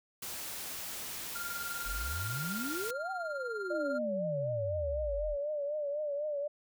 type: noise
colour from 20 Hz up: white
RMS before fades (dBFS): -41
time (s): 0.22-2.91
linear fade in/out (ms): 5
type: tone with tremolo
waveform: triangle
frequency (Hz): 1396.9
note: F6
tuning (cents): 0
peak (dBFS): -34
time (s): 1.35-3.99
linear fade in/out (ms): 10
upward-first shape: sine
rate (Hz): 20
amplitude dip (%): 65
type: exponential two-way sweep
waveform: sine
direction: up then down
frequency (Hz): 38.89 to 782 to 38.89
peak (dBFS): -36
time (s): 1.84-5.37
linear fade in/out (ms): 50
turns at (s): 3.11
type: tone with vibrato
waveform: sine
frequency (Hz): 587.3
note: D5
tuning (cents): 0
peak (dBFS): -32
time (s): 3.7-6.48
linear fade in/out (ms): 10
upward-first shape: triangle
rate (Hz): 4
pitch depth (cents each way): 86
effects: none